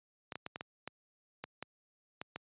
clicks, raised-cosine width 0.3 ms, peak -24 dBFS, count 10, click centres 0.322 / 0.356 / 0.464 / 0.559 / 0.609 / 0.876 / 1.44 / 1.626 / 2.215 / 2.36 s, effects high-pass 100 Hz 12 dB/octave + resampled to 8000 Hz

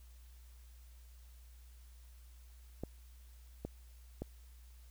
clicks, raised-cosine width 2 ms, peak -26 dBFS, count 3, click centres 2.836 / 3.65 / 4.22 s, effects added 60 Hz sine -54 dBFS peak until 4.9 s + white hiss -68 dBFS RMS until 4.9 s

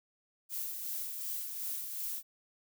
violet noise with tremolo, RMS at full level -37 dBFS, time 0.49-2.23 s, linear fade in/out 50 ms, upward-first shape sine, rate 2.7 Hz, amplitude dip 40%, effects none

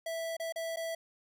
square tone with dropouts, 658 Hz, E5, 3 cents flat, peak -35 dBFS, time 0.06-0.95 s, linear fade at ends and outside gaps 5 ms, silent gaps 0.368-0.398 / 0.524-0.559 / 0.761-0.769 s, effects none

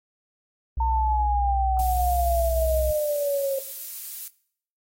sine tone with vibrato, 62.1 Hz, B1, 10 cents sharp, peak -23 dBFS, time 0.77-2.91 s, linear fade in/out 5 ms, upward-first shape triangle, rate 1.6 Hz, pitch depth 26 cents each way
sine exponential sweep, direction down, 910 to 538 Hz, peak -22 dBFS, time 0.8-3.59 s, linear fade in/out 5 ms
violet noise, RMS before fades -34 dBFS, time 1.79-4.28 s, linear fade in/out 2 ms
effects noise-tail reverb RT60 0.6 s tail -20 dB re dry + AAC 48 kbps

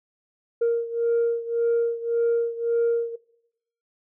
sine beating tone pair, 466.2 / 468 Hz, A#4 / A#4, 0 / +7 cents, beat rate 1.8 Hz, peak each -21 / -23 dBFS, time 0.61-3.16 s, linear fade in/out 10 ms, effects noise-tail reverb RT60 0.8 s tail -20 dB re dry + tanh soft clip ceiling -16 dBFS

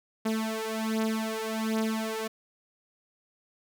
sawtooth beating tone pair, 220 / 221.3 Hz, A3 / A3, 0 / +10 cents, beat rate 1.3 Hz, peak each -27 dBFS, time 0.25-2.28 s, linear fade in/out 10 ms, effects none

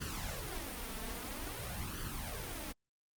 pink noise with flanger, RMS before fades -41 dBFS, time 0-2.73 s, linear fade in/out 20 ms, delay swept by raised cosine 0.65 to 4.55 ms, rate 0.5 Hz, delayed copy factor +0.65, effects Opus 48 kbps

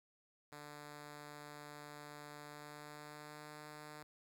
5% pulse tone with pitch glide, 147.6 to 150.53 Hz, D3 to D3, +9 to +43 cents, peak -39 dBFS, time 0.52-4.03 s, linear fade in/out 2 ms, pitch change +34 cents, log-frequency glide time 2.43-3.63 s, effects 12-bit

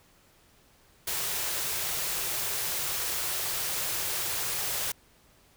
white band-stop noise, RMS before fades -31 dBFS, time 1.07-4.92 s, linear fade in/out 5 ms, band 190 to 320 Hz, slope 96 dB/octave, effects pink hiss -61 dBFS RMS until 5.56 s

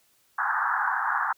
white band-pass noise, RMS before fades -26 dBFS, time 0.38-1.33 s, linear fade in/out 10 ms, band 780 to 1700 Hz, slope 96 dB/octave, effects white hiss -65 dBFS RMS until 1.37 s

